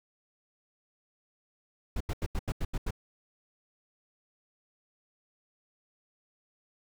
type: noise bursts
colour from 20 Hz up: brown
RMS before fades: -30 dBFS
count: 8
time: 1.96-2.908 s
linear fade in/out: 5 ms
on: 45 ms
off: 84 ms
effects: none